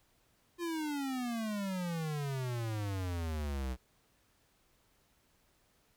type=exponential sweep; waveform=square; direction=down; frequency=351.7 to 61.74 Hz; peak=-35 dBFS; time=0.58-3.77 s; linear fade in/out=50 ms; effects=pink hiss -71 dBFS RMS until 5.96 s